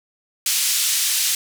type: band-pass noise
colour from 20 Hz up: white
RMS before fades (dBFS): -20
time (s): 0.46-1.35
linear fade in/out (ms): 2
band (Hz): 2900 to 10000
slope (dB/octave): 12
effects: none